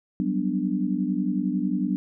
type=chord; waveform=sine; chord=G major seventh; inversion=third; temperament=equal; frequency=185 / 196 / 246.9 / 293.7 Hz; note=F#3 / G3 / B3 / D4; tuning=0 / 0 / 0 / 0 cents; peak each=-28 dBFS; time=0.2-1.96 s; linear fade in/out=0 ms; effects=none